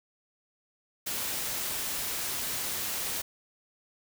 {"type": "noise", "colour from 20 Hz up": "white", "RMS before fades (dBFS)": -33, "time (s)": [1.06, 3.22], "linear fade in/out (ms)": 10, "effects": []}